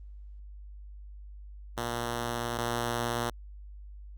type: tone pair in turn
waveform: 5% pulse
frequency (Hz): 118.7 / 118.7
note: A#2 / A#2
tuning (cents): +32 / +32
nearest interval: unison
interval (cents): 0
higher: neither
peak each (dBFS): -20 / -18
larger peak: second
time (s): 1.77-2.58 / 2.58-3.3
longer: first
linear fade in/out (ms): 5
effects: added 50 Hz sine -43 dBFS peak until 4.17 s + Opus 32 kbps